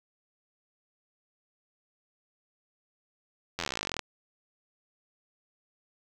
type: slowing click train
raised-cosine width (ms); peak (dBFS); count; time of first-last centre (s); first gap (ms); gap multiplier
0.2; -14; 24; 3.59-3.993; 11; 1.04
effects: none